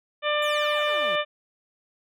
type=harmonic tone; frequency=595 Hz; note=D5; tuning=22 cents sharp; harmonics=1 / 2 / 3 / 4 / 5 / 6; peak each=-25 / -28 / -30 / -31 / -32 / -33 dBFS; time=0.22-1.25 s; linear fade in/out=50 ms
type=exponential sweep; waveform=15% pulse; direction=down; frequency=3856 to 153.7 Hz; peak=-33 dBFS; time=0.42-1.16 s; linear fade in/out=5 ms
effects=none